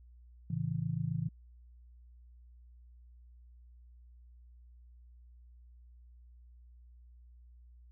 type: chord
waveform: sine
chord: A major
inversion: none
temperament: just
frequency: 110 / 137.5 / 165 Hz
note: A2 / C#3 / E3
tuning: 0 / -14 / +2 cents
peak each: -38 / -36 / -35 dBFS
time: 0.5-1.29 s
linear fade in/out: 5 ms
effects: added 60 Hz sine -54 dBFS peak until 7.91 s